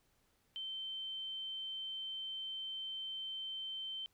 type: tone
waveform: sine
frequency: 3100 Hz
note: G7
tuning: 20 cents flat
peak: -40 dBFS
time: 0.56-4.06 s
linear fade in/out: 0 ms
effects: pink hiss -75 dBFS RMS until 4.13 s